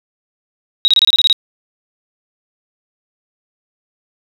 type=tone bursts; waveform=sine; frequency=3810 Hz; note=A#7; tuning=37 cents sharp; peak=-7 dBFS; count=9; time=0.85-1.328 s; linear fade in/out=0 ms; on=30 ms; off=26 ms; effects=none